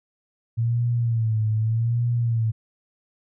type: tone with vibrato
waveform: sine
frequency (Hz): 114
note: A#2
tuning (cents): -38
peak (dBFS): -19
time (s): 0.57-2.52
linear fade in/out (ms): 20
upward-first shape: sine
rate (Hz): 0.83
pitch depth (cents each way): 85
effects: none